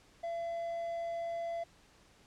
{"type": "tone", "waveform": "triangle", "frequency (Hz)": 676, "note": "E5", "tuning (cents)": 43, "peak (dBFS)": -33, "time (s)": [0.23, 1.64], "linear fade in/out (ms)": 10, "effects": ["pink hiss -63 dBFS RMS until 2.26 s", "low-pass 8000 Hz 12 dB/octave"]}